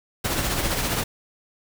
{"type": "noise with tremolo", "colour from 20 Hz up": "pink", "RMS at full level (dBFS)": -23, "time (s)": [0.24, 1.04], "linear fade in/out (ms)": 10, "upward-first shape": "sine", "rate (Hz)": 15, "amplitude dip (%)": 40, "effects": []}